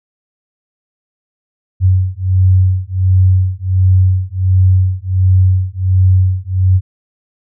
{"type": "beating tone pair", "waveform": "sine", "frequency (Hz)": [92.5, 93.9], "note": ["F#2", "F#2"], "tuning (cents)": [0, 26], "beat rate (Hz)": 1.4, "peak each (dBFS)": -11, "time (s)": [1.8, 6.81], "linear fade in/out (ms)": 50, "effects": []}